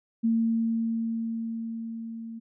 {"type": "tone with level ramp", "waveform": "sine", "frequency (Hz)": 227.4, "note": "A#3", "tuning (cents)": -43, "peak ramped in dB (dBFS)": [-20, -36], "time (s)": [0.23, 2.4], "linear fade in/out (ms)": 20, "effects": []}